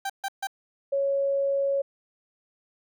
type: tone bursts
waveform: 30% pulse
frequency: 784 Hz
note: G5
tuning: in tune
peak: -25 dBFS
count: 3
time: 0.05-0.471 s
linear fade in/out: 5 ms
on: 47 ms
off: 140 ms
type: tone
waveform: sine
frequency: 554 Hz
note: C#5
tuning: 1 cent flat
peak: -22 dBFS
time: 0.92-1.82 s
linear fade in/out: 10 ms
effects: none